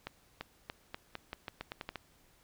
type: accelerating click train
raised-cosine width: 0.3 ms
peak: -23 dBFS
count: 12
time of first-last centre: 0.07-1.957 s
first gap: 340 ms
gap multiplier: 0.85
effects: pink hiss -66 dBFS RMS until 2.43 s